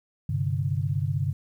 sine chord, G suspended fourth, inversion none, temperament equal, 98 / 130.81 / 146.83 Hz, G2 / C3 / D3, 0 / 0 / 0 cents, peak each -28 dBFS, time 0.29-1.33 s, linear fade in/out 5 ms, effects 10-bit

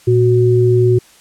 sine tone pair together, 116.6 / 368.4 Hz, A#2 / F#4, +1 / -7 cents, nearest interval octave + minor sixth, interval 1992 cents, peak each -11 dBFS, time 0.07-0.99 s, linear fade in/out 10 ms, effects white hiss -46 dBFS RMS until 1.2 s + low-pass 10000 Hz 12 dB/octave

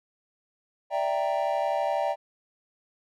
triangle chord, E half-diminished seventh, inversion third, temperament equal, 587.3 / 659.3 / 784 / 932.3 Hz, D5 / E5 / G5 / Bb5, 0 / 0 / 0 / 0 cents, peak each -27 / -28 / -27 / -31 dBFS, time 0.9-2.16 s, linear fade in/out 50 ms, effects none

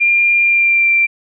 sine tone with pitch glide, 2397 to 2359 Hz, D7 to D7, +35 to +7 cents, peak -9 dBFS, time 0-1.07 s, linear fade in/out 20 ms, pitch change -28 cents, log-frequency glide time 0.4-0.9 s, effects none

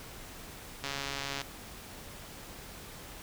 click train, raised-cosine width 0.2 ms, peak -18 dBFS, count 81, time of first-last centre 0.84-1.416 s, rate 139 Hz, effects pink hiss -47 dBFS RMS until 3.22 s

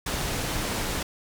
pink low-pass noise, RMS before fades -29 dBFS, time 0.06-1.03 s, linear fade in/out 5 ms, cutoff 12000 Hz, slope 12 dB/octave, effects none

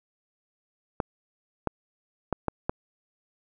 clicks, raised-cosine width 1 ms, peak -11 dBFS, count 5, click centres 1.002 / 1.673 / 2.327 / 2.483 / 2.695 s, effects none

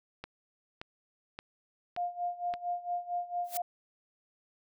click train, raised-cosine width 0.3 ms, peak -24 dBFS, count 5, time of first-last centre 0.24-2.539 s, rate 1.74 Hz
sine tone with tremolo, 705 Hz, F5, 16 cents sharp, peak -29 dBFS, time 1.97-3.62 s, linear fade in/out 5 ms, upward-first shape sine, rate 4.4 Hz, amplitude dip 85%
blue noise with exponential growth, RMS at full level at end -32 dBFS, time 3.44-3.57 s, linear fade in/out 0 ms, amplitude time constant 28 ms
effects none

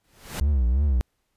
pink noise with exponential growth, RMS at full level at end -29 dBFS, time 0.04-0.4 s, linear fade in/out 2 ms, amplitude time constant 78 ms
triangle tone with vibrato, 66.1 Hz, C2, 18 cents sharp, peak -16 dBFS, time 0.41-1.01 s, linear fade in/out 0 ms, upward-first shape triangle, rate 2.9 Hz, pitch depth 240 cents each way
effects pink hiss -74 dBFS RMS until 1.36 s + resampled to 32000 Hz

